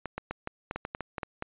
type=clicks; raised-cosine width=0.5 ms; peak=-18 dBFS; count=12; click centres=0.057 / 0.18 / 0.31 / 0.474 / 0.711 / 0.76 / 0.851 / 0.949 / 1.007 / 1.182 / 1.232 / 1.424 s; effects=resampled to 8000 Hz